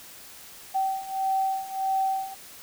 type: beating tone pair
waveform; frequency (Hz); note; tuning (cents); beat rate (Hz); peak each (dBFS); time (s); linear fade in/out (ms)
sine; 769 / 770.6; G5 / G5; -33 / -30; 1.6; -29 / -26; 0.74-2.35; 20
effects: white hiss -46 dBFS RMS until 2.62 s